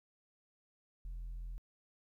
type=tone; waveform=sine; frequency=42.35 Hz; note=E1; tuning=48 cents sharp; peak=-38 dBFS; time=1.05-1.58 s; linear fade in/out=0 ms; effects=tanh soft clip ceiling -40 dBFS + 13-bit